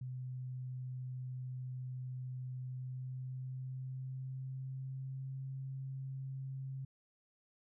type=tone with pitch glide; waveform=sine; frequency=127.6 to 133.63 Hz; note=C3 to C3; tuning=-43 to +37 cents; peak=-40 dBFS; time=0.01-6.85 s; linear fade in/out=5 ms; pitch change=+80 cents; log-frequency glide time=2.62-5.46 s; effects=none